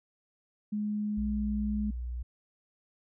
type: tone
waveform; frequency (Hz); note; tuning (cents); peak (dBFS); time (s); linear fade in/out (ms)
sine; 209.6; G#3; +16; -29; 0.72-1.91; 10
type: tone with pitch glide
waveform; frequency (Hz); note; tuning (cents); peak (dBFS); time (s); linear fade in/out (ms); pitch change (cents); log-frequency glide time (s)
sine; 60.9 to 60.51; B1 to B1; -24 to -35; -33; 1.17-2.23; 10; -11; 1.27-1.6
effects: none